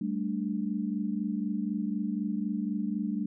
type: chord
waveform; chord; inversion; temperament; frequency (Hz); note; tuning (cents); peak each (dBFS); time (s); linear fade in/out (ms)
sine; G suspended second; none; equal; 196 / 220 / 293.7; G3 / A3 / D4; 0 / 0 / 0; -32 / -32 / -35; 0.01-3.26; 5
effects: none